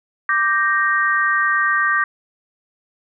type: chord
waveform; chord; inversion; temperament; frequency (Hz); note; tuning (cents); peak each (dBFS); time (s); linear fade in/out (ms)
sine; G minor; second; equal; 1174.7 / 1568 / 1864.7; D6 / G6 / Bb6; 0 / 0 / 0; -19; 0.29-2.04; 2
effects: none